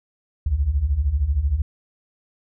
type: beating tone pair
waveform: sine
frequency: 62 / 75 Hz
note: B1 / D2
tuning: +7 / +37 cents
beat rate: 13 Hz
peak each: -23 / -19 dBFS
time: 0.46-1.62 s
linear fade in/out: 5 ms
effects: none